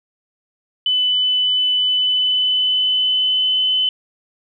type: tone with pitch glide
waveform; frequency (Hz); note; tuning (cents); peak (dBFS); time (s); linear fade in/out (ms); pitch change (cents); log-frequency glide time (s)
sine; 3001 to 3029; F#7 to F#7; +24 to +40; -14; 0.86-3.89; 2; +16; 1.85-3.6
effects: none